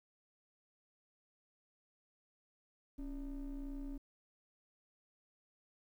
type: ring-modulated tone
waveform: triangle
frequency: 154.2 Hz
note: D#3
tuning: 15 cents flat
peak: -36 dBFS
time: 2.98-3.98 s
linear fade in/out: 10 ms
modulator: 123 Hz
effects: 12-bit